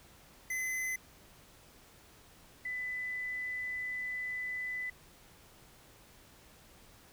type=tone pair in turn; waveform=square / sine; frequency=2032 / 1999.4 Hz; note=B6 / B6; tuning=+49 / +21 cents; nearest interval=unison; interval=28 cents; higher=first; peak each=-34 / -35 dBFS; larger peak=first; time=0.5-0.96 / 2.65-4.9 s; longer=second; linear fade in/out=5 ms; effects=pink hiss -59 dBFS RMS until 7.12 s